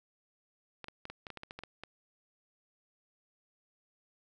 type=clicks; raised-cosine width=0.3 ms; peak=-27 dBFS; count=12; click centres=0.843 / 0.884 / 1.054 / 1.1 / 1.268 / 1.303 / 1.373 / 1.434 / 1.509 / 1.59 / 1.636 / 1.836 s; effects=none